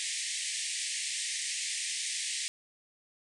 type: band-pass noise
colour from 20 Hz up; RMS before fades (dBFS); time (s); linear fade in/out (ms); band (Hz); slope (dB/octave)
white; -35; 0-2.48; 0; 1800 to 9500; 96
effects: none